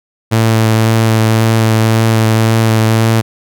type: tone with vibrato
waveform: sawtooth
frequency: 111.8 Hz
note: A2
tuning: 28 cents sharp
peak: -4 dBFS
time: 0.31-3.22 s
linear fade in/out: 20 ms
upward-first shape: sine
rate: 1.9 Hz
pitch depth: 17 cents each way
effects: none